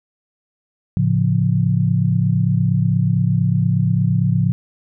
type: chord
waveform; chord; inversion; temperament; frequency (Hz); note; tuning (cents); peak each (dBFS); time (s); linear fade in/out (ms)
sine; A augmented; none; equal; 110 / 138.59 / 174.61; A2 / C#3 / E#3; 0 / 0 / 0; -18; 0.97-4.52; 0
effects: none